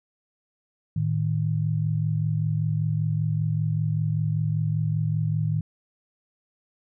sine tone pair together, 109.6 / 154.75 Hz, A2 / D#3, -6 / -9 cents, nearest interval tritone, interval 597 cents, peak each -25 / -24 dBFS, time 0.96-5.61 s, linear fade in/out 5 ms, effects none

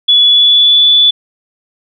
sine tone with pitch glide, 3416 to 3462 Hz, G#7 to A7, +48 to -29 cents, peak -4 dBFS, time 0.08-1.11 s, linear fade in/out 10 ms, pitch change +23 cents, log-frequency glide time 0.27-0.86 s, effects none

